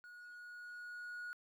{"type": "tone with level ramp", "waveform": "triangle", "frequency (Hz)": 1451, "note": "F#6", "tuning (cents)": -34, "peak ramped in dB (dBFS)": [-51, -40], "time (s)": [0.04, 1.33], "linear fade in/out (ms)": 0, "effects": ["tanh soft clip ceiling -36 dBFS", "13-bit"]}